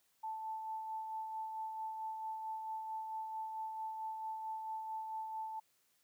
sine tone with tremolo, 880 Hz, A5, in tune, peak -38 dBFS, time 0.23-5.6 s, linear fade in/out 10 ms, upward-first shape sine, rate 4.5 Hz, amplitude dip 35%, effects white hiss -75 dBFS RMS until 6.03 s + high-pass 80 Hz 12 dB/octave

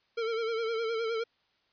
square tone with vibrato, 453.6 Hz, A#4, 47 cents flat, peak -30 dBFS, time 0.17-1.24 s, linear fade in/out 10 ms, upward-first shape sine, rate 9.7 Hz, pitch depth 54 cents each way, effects white hiss -71 dBFS RMS until 1.72 s + resampled to 11025 Hz

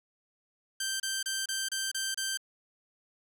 10% pulse tone bursts, 1565 Hz, G6, 3 cents flat, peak -22 dBFS, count 7, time 0.8-2.374 s, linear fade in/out 5 ms, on 200 ms, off 29 ms, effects none

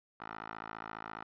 10% pulse tone with band-pass filter, 54.7 Hz, A1, 9 cents flat, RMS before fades -45 dBFS, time 0.2-1.24 s, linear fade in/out 5 ms, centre 1200 Hz, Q 2.5, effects resampled to 11025 Hz

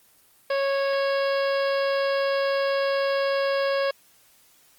harmonic tone with a mistuned harmonic, 551 Hz, C#5, 11 cents flat, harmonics 1 / 2 / 3 / 4 / 5 / 6 / 7 / 8 / 9, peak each -22 / -31 / -32 / -39 / -38 / -40 / -43 / -42 / -40 dBFS, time 0.5-3.91 s, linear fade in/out 5 ms, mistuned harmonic 7, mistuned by +47 cents, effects white hiss -58 dBFS RMS until 4.78 s + Opus 24 kbps

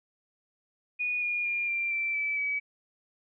sine tone with pitch steps, 2462 / 2431 / 2400 / 2370 / 2340 / 2310 / 2281 Hz, D#7 / D#7 / D7 / D7 / D7 / D7 / C#7, -19 / -41 / +37 / +15 / -7 / -29 / +49 cents, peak -27 dBFS, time 0.99-2.6 s, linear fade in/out 20 ms, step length 230 ms, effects none

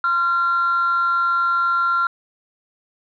sine tone pair together, 1042.5 / 1377 Hz, C6 / F6, -7 / -25 cents, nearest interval perfect fourth, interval 482 cents, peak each -25 / -15 dBFS, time 0.04-2.07 s, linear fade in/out 2 ms, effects tanh soft clip ceiling -12 dBFS

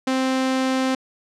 sawtooth tone, 261.6 Hz, C4, in tune, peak -15 dBFS, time 0.07-0.95 s, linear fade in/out 5 ms, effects low-pass 7000 Hz 12 dB/octave

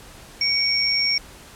sine tone pair together, 2254 / 5518 Hz, C#7 / F8, +28 / -22 cents, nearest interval octave + minor third, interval 1550 cents, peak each -24 / -19 dBFS, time 0.41-1.18 s, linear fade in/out 2 ms, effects pink hiss -44 dBFS RMS until 1.55 s + low-pass 12000 Hz 12 dB/octave

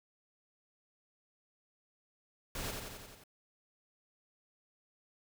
pink noise with echo, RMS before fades -40 dBFS, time 2.55-2.71 s, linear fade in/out 2 ms, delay 88 ms, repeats 6, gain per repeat -3 dB, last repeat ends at 3.238 s, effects none

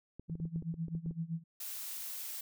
clicks, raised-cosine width 3 ms, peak -33 dBFS, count 12, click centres 0.196 / 0.298 / 0.354 / 0.401 / 0.454 / 0.56 / 0.624 / 0.741 / 0.883 / 0.951 / 1.061 / 1.11 s
sine tone with tremolo, 164.81 Hz, E3, in tune, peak -32 dBFS, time 0.28-1.44 s, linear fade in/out 50 ms, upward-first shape sine, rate 7.8 Hz, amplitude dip 90%
blue noise, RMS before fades -42 dBFS, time 1.6-2.41 s, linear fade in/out 5 ms
effects none

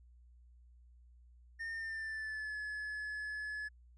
triangle tone with pitch glide, 1822 to 1709.8 Hz, A#6 to G#6, -40 to +50 cents, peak -37 dBFS, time 1.59-3.69 s, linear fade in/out 20 ms, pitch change -110 cents, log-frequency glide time 1.71-2.56 s, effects added 60 Hz sine -58 dBFS peak until 3.97 s + resampled to 22050 Hz

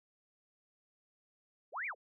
sine linear two-way sweep, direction up then down, 352.2 to 2433 to 352.2 Hz, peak -36 dBFS, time 1.72-1.95 s, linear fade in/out 50 ms, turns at 1.86 s, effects none

